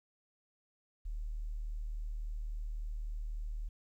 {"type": "tone", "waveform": "sine", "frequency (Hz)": 38.2, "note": "D#1", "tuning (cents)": -31, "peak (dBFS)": -36, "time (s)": [1.05, 3.69], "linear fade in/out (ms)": 10, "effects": ["12-bit"]}